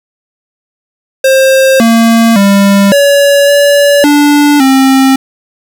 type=tone with pitch steps; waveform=square; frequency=531 / 228.7 / 198.8 / 566 / 572 / 291.6 / 266.6 Hz; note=C5 / A#3 / G3 / C#5 / D5 / D4 / C4; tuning=+25 / -33 / +25 / +36 / -46 / -12 / +33 cents; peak=-4 dBFS; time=1.24-5.16 s; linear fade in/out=5 ms; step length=560 ms; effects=none